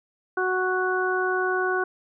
harmonic tone, 370 Hz, F#4, in tune, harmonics 1 / 2 / 3 / 4, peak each -25 / -30 / -30 / -26 dBFS, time 0.37-1.84 s, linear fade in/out 5 ms, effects none

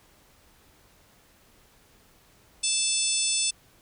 harmonic tone, 880 Hz, A5, in tune, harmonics 3 / 4 / 5 / 6 / 7 / 8 / 9 / 10, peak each -34 / -31 / -35 / -31 / -33 / -40 / -28 / -30 dBFS, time 2.63-3.51 s, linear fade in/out 10 ms, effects pink hiss -59 dBFS RMS until 3.81 s

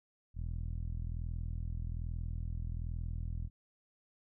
10% pulse tone with low-pass filter, 41.2 Hz, E1, in tune, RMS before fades -38 dBFS, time 0.34-3.5 s, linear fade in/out 50 ms, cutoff 84 Hz, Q 0.91, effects none

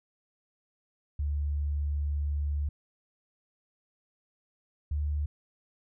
sine tone pair in turn, 72.8 / 73.9 Hz, D2 / D2, -15 / +11 cents, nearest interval unison, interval 26 cents, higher second, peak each -27 dBFS, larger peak neither, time 1.19-2.69 / 4.91-5.26 s, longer first, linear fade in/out 5 ms, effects none

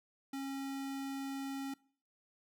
square tone, 272.7 Hz, C#4, 28 cents flat, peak -39 dBFS, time 0.33-1.74 s, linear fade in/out 5 ms, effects noise-tail reverb RT60 0.5 s tail -23 dB re dry

